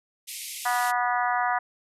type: band-pass noise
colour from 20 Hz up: white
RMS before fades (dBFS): -37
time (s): 0.27-0.92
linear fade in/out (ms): 20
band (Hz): 2000 to 13000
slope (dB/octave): 96
type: harmonic tone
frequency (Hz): 244.4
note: B3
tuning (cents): -18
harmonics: 3 / 4 / 5 / 6 / 7 / 8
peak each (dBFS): -26 / -28 / -30 / -32 / -33 / -34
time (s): 0.65-1.59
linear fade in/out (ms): 10
effects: none